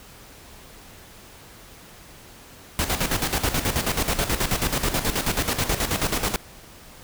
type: noise with tremolo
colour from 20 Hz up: pink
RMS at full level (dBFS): -22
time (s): 2.79-6.36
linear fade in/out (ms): 0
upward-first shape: square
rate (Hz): 9.3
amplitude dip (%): 65
effects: pink hiss -46 dBFS RMS until 7.03 s